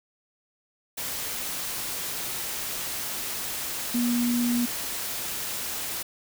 sine tone in noise, 240.6 Hz, B3, 45 cents flat, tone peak -22 dBFS, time 3.94-4.66 s, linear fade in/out 10 ms, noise white, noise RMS -32 dBFS, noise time 0.97-6.03 s, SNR +7 dB, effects none

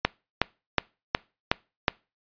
click train, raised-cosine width 0.3 ms, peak -3 dBFS, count 6, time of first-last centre 0.05-1.882 s, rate 2.73 Hz, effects noise-tail reverb RT60 0.3 s tail -24 dB re dry + resampled to 11025 Hz

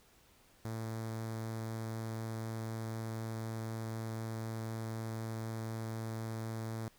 sawtooth tone with notch filter, 112 Hz, A2, 31 cents sharp, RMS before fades -40 dBFS, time 0.65-6.88 s, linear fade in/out 0 ms, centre 2800 Hz, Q 1.3, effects pink hiss -65 dBFS RMS until 6.98 s

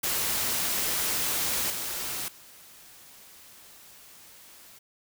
white noise with level steps, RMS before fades -28 / -33 / -51 dBFS, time 0.03-4.79 s, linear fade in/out 10 ms, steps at 1.7 / 2.28 s, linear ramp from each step 2 ms, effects none

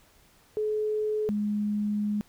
sine tone pair in turn, 427.3 / 208.3 Hz, G#4 / G#3, +49 / +5 cents, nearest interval octave, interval 1244 cents, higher first, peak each -25 dBFS, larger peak neither, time 0.57-1.29 / 1.29-2.21 s, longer second, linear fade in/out 0 ms, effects pink hiss -60 dBFS RMS until 2.28 s

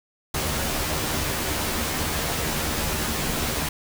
pink noise with comb filter, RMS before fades -26 dBFS, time 0.34-3.69 s, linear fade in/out 5 ms, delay 13 ms, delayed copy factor +0.65, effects none

